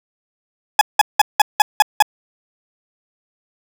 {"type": "tone bursts", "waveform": "40% pulse", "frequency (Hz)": 845, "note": "G#5", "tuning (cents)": 30, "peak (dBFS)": -5, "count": 7, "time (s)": [0.79, 2.024], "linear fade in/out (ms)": 2, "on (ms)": 22, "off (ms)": 180, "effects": []}